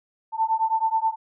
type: beating tone pair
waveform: sine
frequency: 886 / 895.4 Hz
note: A5 / A5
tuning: +12 / +30 cents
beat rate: 9.4 Hz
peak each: -23 dBFS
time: 0.32-1.16 s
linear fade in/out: 50 ms
effects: none